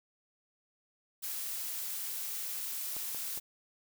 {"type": "noise", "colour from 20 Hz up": "blue", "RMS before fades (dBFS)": -38, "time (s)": [1.22, 3.4], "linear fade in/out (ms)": 20}
{"type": "clicks", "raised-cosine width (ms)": 1, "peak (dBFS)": -34, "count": 3, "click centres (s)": [2.966, 3.147, 3.375]}
{"effects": []}